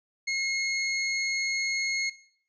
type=tone; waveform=sawtooth; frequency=2159 Hz; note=C#7; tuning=46 cents flat; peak=-23 dBFS; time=0.27-2.1 s; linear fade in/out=10 ms; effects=noise-tail reverb RT60 0.6 s tail -19 dB re dry + resampled to 16000 Hz